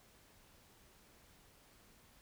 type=silence; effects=pink hiss -65 dBFS RMS until 2.21 s